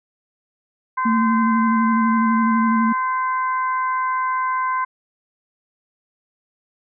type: harmonic tone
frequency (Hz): 515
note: C5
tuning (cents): -28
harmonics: 2 / 3 / 4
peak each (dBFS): -19 / -28 / -33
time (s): 0.97-4.85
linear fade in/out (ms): 10
type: tone with vibrato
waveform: sine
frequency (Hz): 225.5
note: A3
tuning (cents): +43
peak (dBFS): -16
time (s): 1.05-2.93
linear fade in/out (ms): 10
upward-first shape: square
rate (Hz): 12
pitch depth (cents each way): 23
effects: none